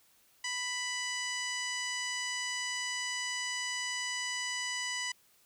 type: harmonic tone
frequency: 990 Hz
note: B5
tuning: 4 cents sharp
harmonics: 1 / 2 / 3 / 4 / 5 / 6 / 7 / 8 / 9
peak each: -44 / -37 / -40 / -49 / -42 / -43 / -47 / -46 / -51 dBFS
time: 0.44-5.12 s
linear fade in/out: 5 ms
effects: white hiss -66 dBFS RMS until 5.45 s